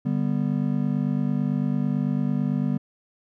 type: chord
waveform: triangle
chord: G major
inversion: second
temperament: just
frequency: 147 / 196 / 245 Hz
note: D3 / G3 / B3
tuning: +2 / 0 / -14 cents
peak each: -24 dBFS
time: 0.05-2.78 s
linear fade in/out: 10 ms
effects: none